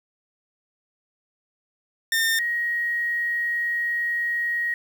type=tone pair in turn; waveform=sawtooth / sine; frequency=1814 / 1888.9 Hz; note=A#6 / A#6; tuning=-48 / +22 cents; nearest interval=minor second; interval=70 cents; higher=second; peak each=-16 / -22 dBFS; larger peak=first; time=2.12-2.39 / 2.39-4.74 s; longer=second; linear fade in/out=2 ms; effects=8-bit

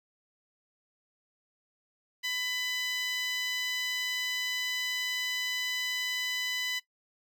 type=tone with high-pass filter; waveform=10% pulse; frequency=999 Hz; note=B5; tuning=20 cents sharp; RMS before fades=-33 dBFS; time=2.23-6.8 s; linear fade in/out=20 ms; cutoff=2200 Hz; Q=2.6; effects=noise-tail reverb RT60 0.1 s tail -17 dB re dry

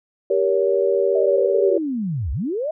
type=chord; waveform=sine; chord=G diminished; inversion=none; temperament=just; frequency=392 / 470.4 / 564.5 Hz; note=G4 / Bb4 / Db5; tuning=0 / +16 / +31 cents; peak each=-19 / -21 / -20 dBFS; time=0.3-1.78 s; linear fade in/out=5 ms
type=linear two-way sweep; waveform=sine; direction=down then up; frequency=649 to 57.4 to 649 Hz; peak=-21 dBFS; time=1.15-2.71 s; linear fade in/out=5 ms; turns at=2.32 s
effects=none

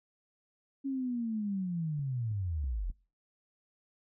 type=linear sweep; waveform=sine; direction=down; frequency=277.2 to 37.4 Hz; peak=-31 dBFS; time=0.84-2.92 s; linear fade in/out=20 ms
type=clicks; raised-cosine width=5 ms; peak=-39 dBFS; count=4; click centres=1.993 / 2.314 / 2.641 / 2.9 s
effects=noise-tail reverb RT60 0.4 s tail -24 dB re dry

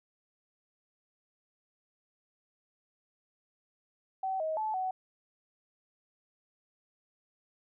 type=tone with pitch steps; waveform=sine; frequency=763 / 632 / 867 / 749 Hz; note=G5 / D#5 / A5 / F#5; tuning=-47 / +27 / -26 / +21 cents; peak=-30 dBFS; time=4.23-4.91 s; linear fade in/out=5 ms; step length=170 ms; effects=none

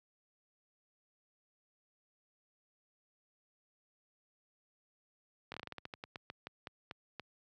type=slowing click train; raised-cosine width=0.3 ms; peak=-27 dBFS; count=17; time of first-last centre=5.52-7.197 s; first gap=21 ms; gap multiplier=1.19; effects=high-pass 80 Hz 12 dB/octave

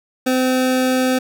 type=tone; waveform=25% pulse; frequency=257 Hz; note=C4; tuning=31 cents flat; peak=-11 dBFS; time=0.26-1.19 s; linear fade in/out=10 ms; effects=none

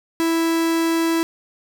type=tone; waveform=45% pulse; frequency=329.6 Hz; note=E4; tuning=in tune; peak=-17 dBFS; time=0.2-1.23 s; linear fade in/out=0 ms; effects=none

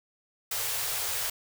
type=band-stop noise; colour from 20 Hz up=white; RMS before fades=-31 dBFS; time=0.51-1.3 s; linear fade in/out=5 ms; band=140 to 400 Hz; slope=96 dB/octave; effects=none

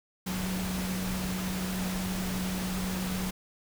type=tone in noise; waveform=sine; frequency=185.5 Hz; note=F#3; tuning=5 cents sharp; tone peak=-31 dBFS; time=0.26-3.31 s; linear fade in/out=10 ms; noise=pink; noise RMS=-36 dBFS; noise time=0.26-3.31 s; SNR=+2 dB; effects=none

